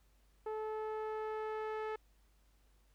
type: tone with low-pass filter sweep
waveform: sawtooth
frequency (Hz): 433.6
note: A4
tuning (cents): -25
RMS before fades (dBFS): -40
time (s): 0.46-1.96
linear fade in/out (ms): 5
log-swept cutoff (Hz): 950 to 1800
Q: 1
effects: added 50 Hz sine -67 dBFS peak until 2.94 s + pink hiss -75 dBFS RMS until 2.94 s